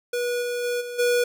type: tone with level steps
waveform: square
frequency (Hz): 485.5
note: B4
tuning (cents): -30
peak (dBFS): -24 / -26 / -24 / -32 / -19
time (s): 0.13-1.24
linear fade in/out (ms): 5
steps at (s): 0.41 / 0.63 / 0.8 / 0.98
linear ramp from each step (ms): 20
effects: none